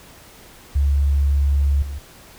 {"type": "tone with level steps", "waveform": "sine", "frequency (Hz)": 70.4, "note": "C#2", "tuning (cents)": 27, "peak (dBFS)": [-14, -26], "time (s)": [0.75, 1.99], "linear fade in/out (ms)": 10, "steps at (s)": 1.82, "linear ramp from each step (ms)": 5, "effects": ["pink hiss -45 dBFS RMS until 2.38 s"]}